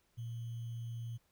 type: tone with sample-and-hold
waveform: sine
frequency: 116.54 Hz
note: A#2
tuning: in tune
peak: -39 dBFS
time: 0.17-1.18 s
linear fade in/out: 20 ms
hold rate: 3150 Hz
effects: pink hiss -75 dBFS RMS until 1.31 s